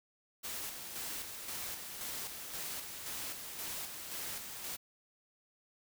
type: noise with tremolo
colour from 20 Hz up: white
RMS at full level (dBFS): -41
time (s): 0.43-4.77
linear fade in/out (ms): 20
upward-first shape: square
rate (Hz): 1.9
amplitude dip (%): 40
effects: none